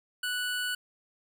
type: tone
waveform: 25% pulse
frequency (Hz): 1480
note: F#6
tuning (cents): 0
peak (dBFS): -26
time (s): 0.23-0.75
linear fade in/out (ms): 5
effects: none